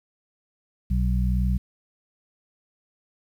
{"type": "harmonic tone", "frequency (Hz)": 61.74, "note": "B1", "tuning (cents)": 0, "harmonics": [1, 2, 3], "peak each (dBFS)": [-21, -28, -27], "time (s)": [0.9, 1.58], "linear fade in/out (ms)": 10, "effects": ["9-bit"]}